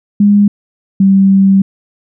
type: tone pair in turn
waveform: sine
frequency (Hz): 204.2 / 194.19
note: G#3 / G3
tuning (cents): -29 / -16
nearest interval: minor second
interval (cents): 87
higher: first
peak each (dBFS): -4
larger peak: neither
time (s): 0.2-0.48 / 1-1.62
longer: second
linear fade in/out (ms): 5
effects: none